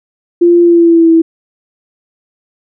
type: tone with pitch glide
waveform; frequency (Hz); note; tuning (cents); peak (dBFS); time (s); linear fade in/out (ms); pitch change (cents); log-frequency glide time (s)
sine; 345.7 to 327.8; F4 to E4; -18 to -10; -3; 0.41-1.22; 10; -92; 0.62-1.11
effects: none